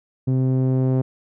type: tone with low-pass filter sweep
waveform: sawtooth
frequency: 130 Hz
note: C3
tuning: 11 cents flat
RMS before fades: -19 dBFS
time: 0.27-1.02 s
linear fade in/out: 10 ms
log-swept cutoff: 280 to 490 Hz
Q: 0.92
effects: none